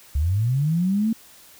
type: linear sweep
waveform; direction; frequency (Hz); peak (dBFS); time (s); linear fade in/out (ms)
sine; up; 66 to 229.4; -18; 0.15-1.13; 5
effects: white hiss -49 dBFS RMS until 1.59 s